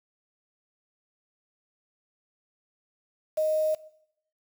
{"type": "tone with quantisation", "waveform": "sine", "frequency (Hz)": 622, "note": "D#5", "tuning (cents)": -1, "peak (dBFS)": -22, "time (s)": [3.37, 3.75], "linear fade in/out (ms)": 10, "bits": 7, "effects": ["noise-tail reverb RT60 0.7 s tail -18 dB re dry"]}